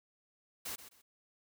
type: noise with echo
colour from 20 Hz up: white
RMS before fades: -41 dBFS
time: 0.65-0.76 s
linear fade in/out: 10 ms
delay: 130 ms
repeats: 2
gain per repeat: -12 dB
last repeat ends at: 1.02 s
effects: none